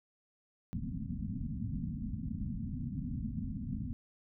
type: low-pass noise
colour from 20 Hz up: white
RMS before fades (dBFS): -38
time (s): 0.73-3.93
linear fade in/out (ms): 0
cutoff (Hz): 260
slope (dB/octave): 96
effects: none